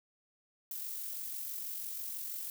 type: noise with amplitude modulation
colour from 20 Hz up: violet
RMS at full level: -39 dBFS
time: 0.71-2.5 s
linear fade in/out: 2 ms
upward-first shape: sine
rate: 46.1 Hz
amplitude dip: 35%
effects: none